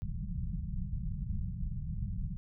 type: low-pass noise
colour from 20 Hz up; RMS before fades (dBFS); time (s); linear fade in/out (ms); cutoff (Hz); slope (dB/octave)
pink; -36; 0.02-2.37; 0; 200; 96
effects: none